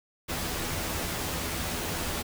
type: noise with comb filter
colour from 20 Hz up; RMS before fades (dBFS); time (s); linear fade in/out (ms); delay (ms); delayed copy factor
pink; -32; 0.28-2.23; 20; 12; +0.6
effects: none